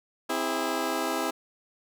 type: chord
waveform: 15% pulse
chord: C augmented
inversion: none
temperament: just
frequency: 261.6 / 327 / 408.8 Hz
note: C4 / E4 / G#4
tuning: 0 / -14 / -27 cents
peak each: -26 / -24 / -26 dBFS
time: 0.29-1.31 s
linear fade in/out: 10 ms
effects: none